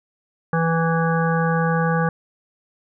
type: harmonic tone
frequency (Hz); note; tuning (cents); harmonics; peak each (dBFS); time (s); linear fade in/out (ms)
164.81; E3; 0; 1 / 3 / 5 / 7 / 9 / 10; -19 / -24 / -26 / -27 / -29 / -29; 0.53-2.09; 2
effects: none